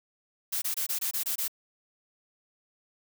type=noise bursts; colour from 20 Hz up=blue; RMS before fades=-30 dBFS; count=8; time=0.52-1.481 s; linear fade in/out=10 ms; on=100 ms; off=23 ms; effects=none